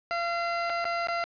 20% pulse tone with dropouts, 685 Hz, F5, 34 cents flat, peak -22 dBFS, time 0.11-1.24 s, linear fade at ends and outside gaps 0 ms, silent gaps 0.697-0.701 / 0.844-0.853 / 1.071-1.085 s, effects resampled to 11025 Hz + 8-bit

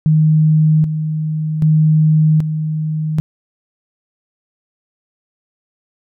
sine tone with tremolo, 155.56 Hz, D#3, in tune, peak -8 dBFS, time 0.06-3.2 s, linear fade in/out 0 ms, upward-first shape square, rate 0.64 Hz, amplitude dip 60%, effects none

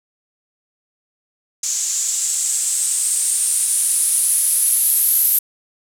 violet noise with low-pass filter sweep, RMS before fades -18 dBFS, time 1.63-5.39 s, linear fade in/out 5 ms, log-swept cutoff 6800 to 12000 Hz, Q 5.5, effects none

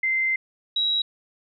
sine tone pair in turn, 2079 / 3864 Hz, C7 / B7, -12 / -39 cents, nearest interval major seventh, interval 1073 cents, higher second, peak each -20 dBFS, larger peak neither, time 0.03-0.36 / 0.76-1.02 s, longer first, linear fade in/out 5 ms, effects none

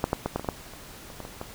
clicks, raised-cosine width 1 ms, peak -8 / -9 / -12 / -12 / -19 / -21 / -11 / -30 / -28 / -22 / -24 / -19 dBFS, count 12, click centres 0.041 / 0.131 / 0.26 / 0.36 / 0.396 / 0.446 / 0.488 / 0.736 / 1.102 / 1.203 / 1.251 / 1.414 s, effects pink hiss -45 dBFS RMS until 1.54 s

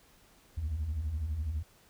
sine beating tone pair, 67.2 / 79.2 Hz, C2 / D#2, +47 / +31 cents, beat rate 12 Hz, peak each -37 / -30 dBFS, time 0.57-1.63 s, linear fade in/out 10 ms, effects tanh soft clip ceiling -28 dBFS + pink hiss -62 dBFS RMS until 1.89 s

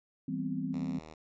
sine chord, C major seventh, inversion first, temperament just, 163.52 / 196.22 / 245.3 / 261.6 Hz, E3 / G3 / B3 / C4, -14 / +2 / -12 / 0 cents, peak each -38 / -38 / -40 / -35 dBFS, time 0.28-0.99 s, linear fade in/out 5 ms
5% pulse tone, 78.6 Hz, D#2, 18 cents sharp, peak -36 dBFS, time 0.73-1.14 s, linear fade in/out 5 ms
effects resampled to 16000 Hz

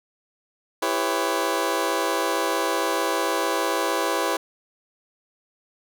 20% pulse chord, C# half-diminished seventh, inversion first, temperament just, 332.6 / 399.1 / 498.9 / 554.4 Hz, E4 / G4 / B4 / C#5, +16 / +31 / +17 / 0 cents, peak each -23 dBFS, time 0.82-4.37 s, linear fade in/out 5 ms, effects none

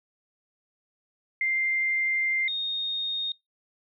sine tone pair in turn, 2096 / 3700 Hz, C7 / A#7, +2 / -14 cents, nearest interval minor seventh, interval 984 cents, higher second, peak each -23 / -27 dBFS, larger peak first, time 1.41-2.48 / 2.48-3.32 s, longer first, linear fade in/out 2 ms, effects noise-tail reverb RT60 0.2 s tail -26 dB re dry

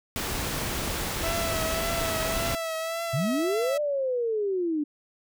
pink noise, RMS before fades -30 dBFS, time 0.16-2.55 s, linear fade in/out 0 ms
sawtooth tone with vibrato, 658 Hz, E5, 3 cents flat, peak -25 dBFS, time 1.23-3.78 s, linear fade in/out 10 ms, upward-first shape triangle, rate 1.8 Hz, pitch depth 47 cents each way
sine linear two-way sweep, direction up then down, 115.8 to 600 to 287.8 Hz, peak -24 dBFS, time 3.13-4.84 s, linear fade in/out 10 ms, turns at 3.8 s
effects none

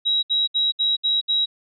sine tone bursts, 3851 Hz, B7, 44 cents flat, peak -17 dBFS, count 6, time 0.05-1.46 s, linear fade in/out 20 ms, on 180 ms, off 66 ms, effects none

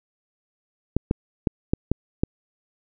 clicks, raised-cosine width 3 ms, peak -6 dBFS, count 6, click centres 0.966 / 1.111 / 1.472 / 1.735 / 1.916 / 2.235 s, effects none

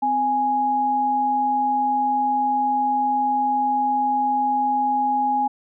sine tone pair together, 258.7 / 830.6 Hz, C4 / G#5, -19 / 0 cents, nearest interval octave + minor sixth, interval 2019 cents, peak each -28 / -18 dBFS, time 0.02-5.48 s, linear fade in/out 10 ms, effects none

